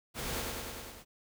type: noise with echo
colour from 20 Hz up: pink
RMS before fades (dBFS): -38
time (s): 0.14-0.45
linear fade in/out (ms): 50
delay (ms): 100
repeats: 6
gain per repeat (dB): -2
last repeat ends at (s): 1.05
effects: none